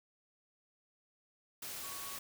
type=tone in noise; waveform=sine; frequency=1118 Hz; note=C#6; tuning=14 cents sharp; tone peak=-50 dBFS; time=1.83-2.17 s; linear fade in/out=5 ms; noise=white; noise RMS=-44 dBFS; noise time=1.62-2.19 s; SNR=-9 dB; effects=none